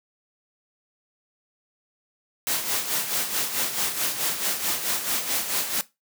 white noise with tremolo, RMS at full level -24 dBFS, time 2.47-5.81 s, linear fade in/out 0 ms, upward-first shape sine, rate 4.6 Hz, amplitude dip 60%, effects noise-tail reverb RT60 0.2 s tail -17 dB re dry + high-pass 150 Hz 12 dB/octave

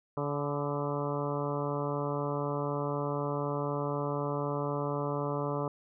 harmonic tone with a mistuned harmonic, 144 Hz, D3, 34 cents flat, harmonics 1 / 2 / 3 / 4 / 5 / 6 / 7 / 8 / 9, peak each -35 / -38 / -36 / -37 / -44 / -43 / -40 / -41 / -47 dBFS, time 0.17-5.68 s, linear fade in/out 2 ms, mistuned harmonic 8, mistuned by +34 cents, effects none

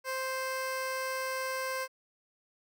15% pulse tone, 523.3 Hz, C5, in tune, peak -26 dBFS, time 0.04-1.88 s, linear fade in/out 50 ms, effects none

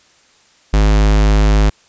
square tone, 51.91 Hz, G#1, in tune, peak -9 dBFS, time 0.73-1.7 s, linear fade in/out 10 ms, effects white hiss -51 dBFS RMS until 1.88 s + resampled to 16000 Hz

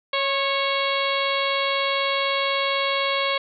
harmonic tone with a mistuned harmonic, 552 Hz, C#5, 7 cents flat, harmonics 1 / 2 / 3 / 4 / 5 / 6 / 7 / 8, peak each -26 / -26 / -34 / -27 / -32 / -29 / -32 / -35 dBFS, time 0.13-3.38 s, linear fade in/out 5 ms, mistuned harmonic 2, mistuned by -21 cents, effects none

